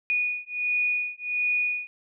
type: beating tone pair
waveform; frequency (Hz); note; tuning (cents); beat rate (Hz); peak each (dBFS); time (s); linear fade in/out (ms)
sine; 2462 / 2463.4; D#7 / D#7; -19 / -18; 1.4; -27; 0.1-1.87; 0
effects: none